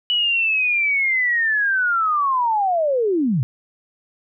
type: linear sweep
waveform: sine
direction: down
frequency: 2960 to 110.1 Hz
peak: -16 dBFS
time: 0.1-3.43 s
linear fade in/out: 0 ms
effects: none